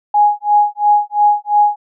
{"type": "tone with tremolo", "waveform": "sine", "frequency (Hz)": 830.6, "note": "G#5", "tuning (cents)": 0, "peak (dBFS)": -6, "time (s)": [0.14, 1.76], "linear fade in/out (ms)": 5, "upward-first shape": "sine", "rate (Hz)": 2.9, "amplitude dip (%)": 100, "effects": []}